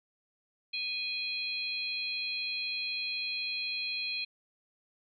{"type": "harmonic tone", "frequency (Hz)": 828, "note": "G#5", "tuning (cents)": -5, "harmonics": [3, 4, 5], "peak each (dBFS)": [-35, -41, -36], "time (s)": [0.73, 4.25], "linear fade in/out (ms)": 10, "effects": []}